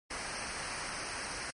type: noise with comb filter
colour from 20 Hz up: pink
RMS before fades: -39 dBFS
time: 0.1-1.51 s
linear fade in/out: 10 ms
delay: 0.28 ms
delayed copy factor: -0.7
effects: low-pass 12000 Hz 12 dB/octave + MP3 48 kbps